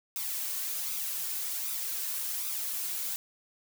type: noise with flanger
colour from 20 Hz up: blue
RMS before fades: -34 dBFS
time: 0.16-3.16 s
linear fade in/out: 0 ms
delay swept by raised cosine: 0.81 to 2.81 ms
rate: 1.3 Hz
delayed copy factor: +0.5
effects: none